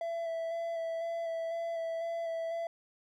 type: tone with vibrato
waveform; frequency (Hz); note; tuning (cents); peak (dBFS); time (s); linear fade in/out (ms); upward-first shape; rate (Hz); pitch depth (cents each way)
triangle; 665; E5; +15; -31; 0.01-2.67; 2; square; 2; 15
effects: none